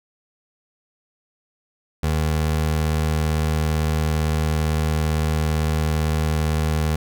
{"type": "tone", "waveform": "25% pulse", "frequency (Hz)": 77.78, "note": "D#2", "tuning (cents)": 0, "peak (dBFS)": -15, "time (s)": [2.03, 6.96], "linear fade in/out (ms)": 5, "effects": []}